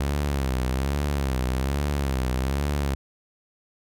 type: tone with vibrato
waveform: sawtooth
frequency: 67.8 Hz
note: C#2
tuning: 38 cents flat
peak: -19 dBFS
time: 0-2.95 s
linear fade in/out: 5 ms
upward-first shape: sine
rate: 1.2 Hz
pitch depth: 120 cents each way
effects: none